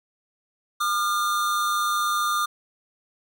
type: tone pair together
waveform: square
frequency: 1204.8 / 1400 Hz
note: D6 / F6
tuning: +44 / +4 cents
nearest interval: minor third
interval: 260 cents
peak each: -23 / -30 dBFS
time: 0.8-2.46 s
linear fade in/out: 10 ms
effects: none